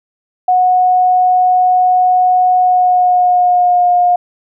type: tone with pitch glide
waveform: sine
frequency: 732 to 712.8 Hz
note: F#5 to F5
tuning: -19 to +35 cents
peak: -7 dBFS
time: 0.48-4.16 s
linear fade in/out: 5 ms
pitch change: -46 cents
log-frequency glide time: 2.57-3.89 s
effects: none